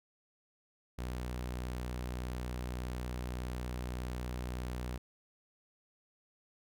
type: tone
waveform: sawtooth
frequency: 61.7 Hz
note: B1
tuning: 1 cent flat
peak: -33 dBFS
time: 0.98-4.98 s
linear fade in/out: 10 ms
effects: none